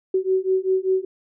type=beating tone pair; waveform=sine; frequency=374.7 / 379.8 Hz; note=F#4 / F#4; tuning=+22 / +45 cents; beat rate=5.1 Hz; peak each=-21 dBFS; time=0.14-1.05 s; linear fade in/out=5 ms; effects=none